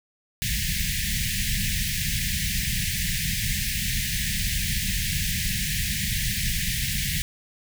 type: band-stop noise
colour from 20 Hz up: pink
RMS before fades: -26 dBFS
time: 0.42-7.22 s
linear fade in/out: 0 ms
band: 210 to 1700 Hz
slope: 96 dB/octave
effects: none